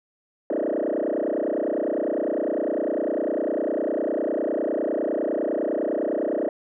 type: tone with frequency modulation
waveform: sine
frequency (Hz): 457.7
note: A#4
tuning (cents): -32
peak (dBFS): -20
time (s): 0.5-6.49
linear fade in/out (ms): 2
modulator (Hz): 29.9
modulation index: 6.2
effects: tanh soft clip ceiling -20 dBFS